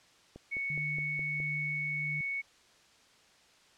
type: click train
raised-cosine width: 2 ms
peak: -33 dBFS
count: 6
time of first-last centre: 0.36-1.402 s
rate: 4.8 Hz
type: tone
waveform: sine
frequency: 2217 Hz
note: C#7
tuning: in tune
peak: -32 dBFS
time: 0.51-2.42 s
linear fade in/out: 20 ms
type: tone with tremolo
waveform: sine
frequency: 151.1 Hz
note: D3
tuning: 50 cents sharp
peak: -37 dBFS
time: 0.7-2.21 s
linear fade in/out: 2 ms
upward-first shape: sine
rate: 1.5 Hz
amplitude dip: 30%
effects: white hiss -62 dBFS RMS until 3.77 s + low-pass 6000 Hz 12 dB/octave